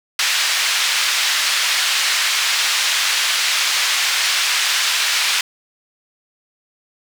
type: band-pass noise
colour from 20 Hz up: white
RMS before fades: -18 dBFS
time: 0.19-5.41 s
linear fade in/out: 2 ms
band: 1500 to 4500 Hz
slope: 12 dB/octave
effects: none